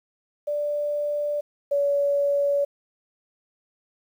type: tone pair in turn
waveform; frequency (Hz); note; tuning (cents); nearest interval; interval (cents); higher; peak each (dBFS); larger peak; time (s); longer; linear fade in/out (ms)
sine; 587.3 / 568; D5 / C#5; 0 / +42; minor second; 58; first; -23 / -19; second; 0.47-1.41 / 1.71-2.65; neither; 10
effects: 9-bit